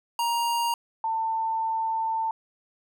square / sine tone pair in turn, 939 / 894.5 Hz, A#5 / A5, +12 / +28 cents, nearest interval minor second, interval 84 cents, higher first, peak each -24 dBFS, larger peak neither, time 0.19-0.74 / 1.04-2.31 s, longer second, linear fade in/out 2 ms, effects none

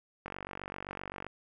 click train, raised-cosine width 0.5 ms, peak -24 dBFS, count 49, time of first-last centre 0.26-1.266 s, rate 47.7 Hz, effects none

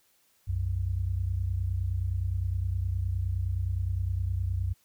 sine tone pair together, 63.6 / 93.27 Hz, C2 / F#2, -48 / +14 cents, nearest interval perfect fifth, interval 662 cents, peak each -31 / -28 dBFS, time 0.47-4.74 s, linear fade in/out 20 ms, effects white hiss -67 dBFS RMS until 4.84 s

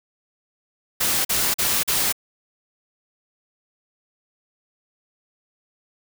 white noise bursts, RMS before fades -21 dBFS, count 4, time 1-2.126 s, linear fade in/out 10 ms, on 250 ms, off 42 ms, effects none

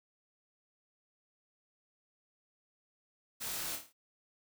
white noise with echo, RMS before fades -40 dBFS, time 3.4-3.77 s, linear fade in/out 20 ms, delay 27 ms, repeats 6, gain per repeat -5 dB, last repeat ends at 3.932 s, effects none

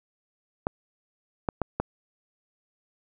clicks, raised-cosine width 1 ms, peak -11 dBFS, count 4, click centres 0.669 / 1.488 / 1.617 / 1.8 s, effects none

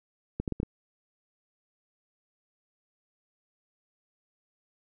clicks, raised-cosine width 3 ms, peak -17 dBFS, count 5, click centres 0.4 / 0.478 / 0.523 / 0.601 / 0.631 s, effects none

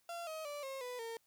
35% pulse tone with pitch steps, 685 / 631.8 / 582.7 / 537.4 / 495.7 / 457.2 Hz, F5 / D#5 / D5 / C5 / B4 / A#4, -34 / +26 / -14 / +46 / +6 / -34 cents, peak -40 dBFS, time 0.09-1.17 s, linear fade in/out 2 ms, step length 180 ms, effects white hiss -75 dBFS RMS until 1.26 s

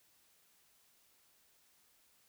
silence, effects white hiss -70 dBFS RMS until 2.28 s

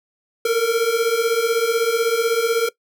square beating tone pair, 450 / 466 Hz, A4 / A#4, +39 / -1 cents, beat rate 16 Hz, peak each -21 / -19 dBFS, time 0.45-2.69 s, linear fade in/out 5 ms, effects noise-tail reverb RT60 0.1 s tail -20 dB re dry

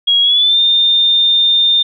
sine tone with pitch glide, 3300 to 3620 Hz, G#7 to A7, -12 to +48 cents, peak -8 dBFS, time 0.07-1.83 s, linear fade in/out 10 ms, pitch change +160 cents, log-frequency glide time 0.22-0.59 s, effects none

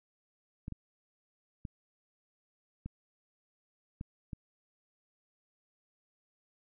clicks, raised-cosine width 5 ms, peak -27 dBFS, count 6, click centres 0.681 / 0.723 / 1.652 / 2.86 / 4.011 / 4.332 s, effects none

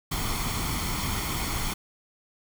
pink noise with comb filter, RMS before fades -29 dBFS, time 0.11-1.74 s, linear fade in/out 10 ms, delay 0.91 ms, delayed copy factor +0.6, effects none

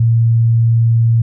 sine tone, 115.2 Hz, A#2, 20 cents flat, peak -8 dBFS, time 0-1.22 s, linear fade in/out 5 ms, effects none

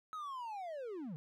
triangle linear sweep, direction down, 1293 to 138.59 Hz, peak -39 dBFS, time 0.13-1.16 s, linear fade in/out 0 ms, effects none

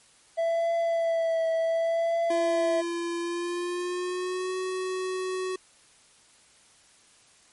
triangle tone with vibrato, 663 Hz, E5, 10 cents sharp, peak -21 dBFS, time 0.37-2.82 s, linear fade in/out 20 ms, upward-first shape triangle, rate 0.67 Hz, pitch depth 28 cents each way
square tone with pitch glide, 341.3 to 372.2 Hz, F4 to F#4, -40 to +10 cents, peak -29 dBFS, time 2.3-5.56 s, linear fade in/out 5 ms, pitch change +150 cents, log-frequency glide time 3.19-4.56 s
effects white hiss -58 dBFS RMS until 7.52 s + MP3 48 kbps

